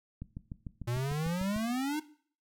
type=click train; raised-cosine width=5 ms; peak=-27 dBFS; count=10; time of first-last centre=0.22-1.563 s; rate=6.7 Hz
type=exponential sweep; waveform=square; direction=up; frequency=116.54 to 311.5 Hz; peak=-31 dBFS; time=0.87-2 s; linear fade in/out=10 ms
effects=noise-tail reverb RT60 0.5 s tail -17 dB re dry